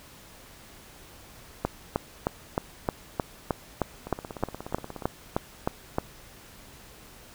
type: two click trains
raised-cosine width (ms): 1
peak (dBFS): -22 / -10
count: 17 / 15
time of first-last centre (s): 4.07-5.022 / 1.65-5.984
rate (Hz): 16.8 / 3.23
effects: pink hiss -50 dBFS RMS until 7.34 s